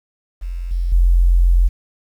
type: tone with level steps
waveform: sine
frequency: 43.65 Hz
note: F1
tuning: in tune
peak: -22 / -16 / -9 dBFS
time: 0.41-1.69 s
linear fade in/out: 20 ms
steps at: 0.71 / 0.92 s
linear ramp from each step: 5 ms
effects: 8-bit